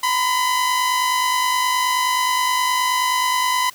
sawtooth tone pair together, 963 / 1012.5 Hz, B5 / B5, -44 / +43 cents, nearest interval minor second, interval 87 cents, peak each -21 / -14 dBFS, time 0.03-3.7 s, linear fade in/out 5 ms, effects white hiss -45 dBFS RMS until 3.74 s

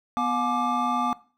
triangle tone cluster, 246 / 718 / 852 / 1181 Hz, B3 / F5 / G#5 / D6, -7 / +48 / +44 / +9 cents, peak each -27 / -29 / -27 / -24 dBFS, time 0.17-1.13 s, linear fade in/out 0 ms, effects noise-tail reverb RT60 0.4 s tail -19 dB re dry

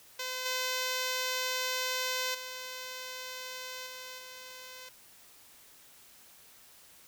5% pulse tone with level steps, 511 Hz, C5, 41 cents flat, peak -23 / -19 / -28 / -31 / -34 dBFS, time 0.19-4.89 s, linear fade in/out 5 ms, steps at 0.45 / 2.34 / 3.86 / 4.18 s, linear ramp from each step 10 ms, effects white hiss -57 dBFS RMS until 7.07 s

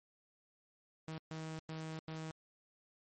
sawtooth tone bursts at uneven times, 159 Hz, D#3, 38 cents sharp, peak -38 dBFS, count 4, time 1.08-1.18 / 1.31-1.59 / 1.69-1.99 / 2.08-2.31 s, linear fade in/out 0 ms, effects MP3 32 kbps

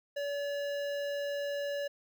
square tone with notch filter, 571 Hz, D5, 49 cents flat, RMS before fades -35 dBFS, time 0.16-1.88 s, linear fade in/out 10 ms, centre 9900 Hz, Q 0.52, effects none

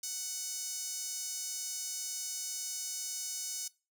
sawtooth tone with high-pass filter, 742 Hz, F#5, 5 cents sharp, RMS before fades -39 dBFS, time 0.03-3.68 s, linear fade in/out 5 ms, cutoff 6100 Hz, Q 2.3, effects noise-tail reverb RT60 0.3 s tail -21 dB re dry

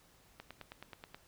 click train, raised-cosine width 0.3 ms, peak -30 dBFS, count 8, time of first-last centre 0.4-1.145 s, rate 9.39 Hz, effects pink hiss -65 dBFS RMS until 1.27 s

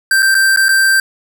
square tone with dropouts, 1568 Hz, G6, in tune, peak -9 dBFS, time 0.11-1 s, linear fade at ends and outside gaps 2 ms, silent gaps 0.223-0.227 / 0.345-0.35 / 0.562-0.572 / 0.684-0.69 s, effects none

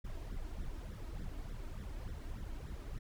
brown noise with flanger, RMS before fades -43 dBFS, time 0.04-2.99 s, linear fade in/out 10 ms, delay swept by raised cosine 0.53 to 3.23 ms, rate 3.4 Hz, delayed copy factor +0.75, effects none

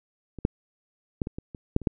clicks, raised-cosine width 3 ms, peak -25 / -8 / -12 / -19 / -21 / -25 / -6 / -26 / -9 dBFS, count 9, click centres 0.387 / 0.451 / 1.218 / 1.271 / 1.385 / 1.548 / 1.764 / 1.817 / 1.872 s, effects none

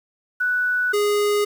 sine / square tone pair in turn, 1482 / 413.4 Hz, F#6 / G#4, +2 / -8 cents, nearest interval octave + minor seventh, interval 2210 cents, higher first, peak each -18 dBFS, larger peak neither, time 0.4-0.93 / 0.93-1.45 s, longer first, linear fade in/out 10 ms, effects 8-bit

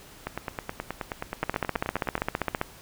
two click trains, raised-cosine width 0.5 ms, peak -10 / -15 dBFS, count 19 / 19, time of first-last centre 1.43-2.614 / 0.27-2.179 s, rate 15.2 / 9.43 Hz, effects pink hiss -49 dBFS RMS until 2.81 s

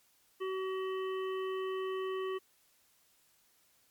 harmonic tone, 378.5 Hz, F#4, 39 cents sharp, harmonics 1 / 3 / 5 / 7 / 8, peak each -34 / -42 / -49 / -54 / -51 dBFS, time 0.4-2.39 s, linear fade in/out 20 ms, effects white hiss -69 dBFS RMS until 3.9 s + MP3 96 kbps

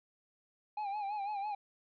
triangle tone with vibrato, 818 Hz, G#5, 26 cents flat, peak -33 dBFS, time 0.77-1.55 s, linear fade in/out 5 ms, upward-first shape sine, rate 6 Hz, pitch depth 76 cents each way, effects resampled to 11025 Hz + 12-bit

